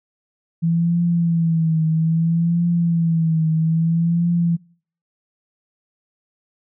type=tone with vibrato; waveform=sine; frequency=165.4 Hz; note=E3; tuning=6 cents sharp; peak=-15 dBFS; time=0.62-4.57 s; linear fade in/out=20 ms; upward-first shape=triangle; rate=0.61 Hz; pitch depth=74 cents each way; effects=noise-tail reverb RT60 0.5 s tail -24 dB re dry